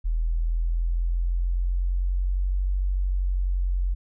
sine exponential two-way sweep, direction up then down, 40.51 to 46.98 to 44.77 Hz, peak -21 dBFS, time 0.04-3.95 s, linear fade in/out 20 ms, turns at 2.73 s, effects none

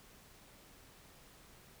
silence, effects pink hiss -60 dBFS RMS until 1.8 s

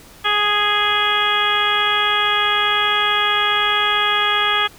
harmonic tone, 415.3 Hz, G#4, in tune, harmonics 1 / 2 / 3 / 4 / 5 / 6 / 7 / 8, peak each -29 / -25 / -20 / -22 / -25 / -26 / -27 / -20 dBFS, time 0.24-4.68 s, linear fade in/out 20 ms, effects pink hiss -44 dBFS RMS until 4.78 s

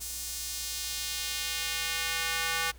square tone with high-pass filter sweep, 164.81 Hz, E3, in tune, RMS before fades -33 dBFS, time 0-2.72 s, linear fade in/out 20 ms, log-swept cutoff 7300 to 1400 Hz, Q 0.95, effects added 60 Hz sine -48 dBFS peak until 2.78 s + pink hiss -58 dBFS RMS until 2.78 s

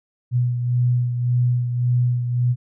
sine beating tone pair, 122.6 / 124.4 Hz, B2 / B2, -12 / +13 cents, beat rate 1.8 Hz, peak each -17 / -26 dBFS, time 0.31-2.56 s, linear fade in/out 50 ms, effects none

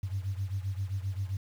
sine beating tone pair, 94.6 / 102.2 Hz, F#2 / G#2, +39 / -27 cents, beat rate 7.6 Hz, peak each -32 / -35 dBFS, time 0.03-1.37 s, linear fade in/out 5 ms, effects tanh soft clip ceiling -23 dBFS + 9-bit

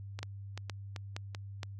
two click trains, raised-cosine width 0.2 ms, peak -21 / -24 dBFS, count 4 / 4, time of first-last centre 0.23-1.632 / 0.19-1.348 s, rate 2.14 / 2.59 Hz, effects added 99 Hz sine -42 dBFS peak until 1.79 s + AAC 64 kbps

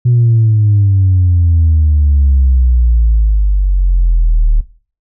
sine exponential sweep, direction down, 123.47 to 37 Hz, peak -5 dBFS, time 0.05-4.61 s, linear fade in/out 10 ms, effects noise-tail reverb RT60 0.4 s tail -17 dB re dry + tanh soft clip ceiling -3 dBFS

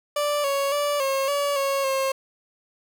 30% pulse tone with pitch steps, 586 / 556 / 581 / 541 / 571 / 550 / 536 Hz, D5 / C#5 / D5 / C#5 / D5 / C#5 / C5, -4 / +5 / -19 / -42 / -49 / -14 / +42 cents, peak -19 dBFS, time 0.16-2.12 s, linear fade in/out 5 ms, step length 280 ms, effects none

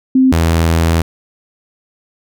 sine / sawtooth tone pair in turn, 261 / 82.5 Hz, C4 / E2, -4 / +2 cents, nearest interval octave + minor sixth, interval 1994 cents, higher first, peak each -6 dBFS, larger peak neither, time 0.15-0.32 / 0.32-1.02 s, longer second, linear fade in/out 5 ms, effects none

